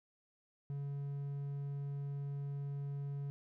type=tone; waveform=triangle; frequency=141.1 Hz; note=C#3; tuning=31 cents sharp; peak=-36 dBFS; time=0.7-3.3 s; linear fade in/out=0 ms; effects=none